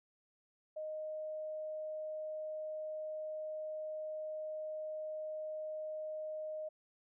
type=tone; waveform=sine; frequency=620 Hz; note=D#5; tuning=6 cents flat; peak=-39 dBFS; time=0.76-6.69 s; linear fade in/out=10 ms; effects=none